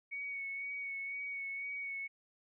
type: tone with vibrato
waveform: sine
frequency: 2230 Hz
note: C#7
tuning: 10 cents sharp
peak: -38 dBFS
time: 0.11-2.08 s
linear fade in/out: 20 ms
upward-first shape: sine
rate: 2 Hz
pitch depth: 22 cents each way
effects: none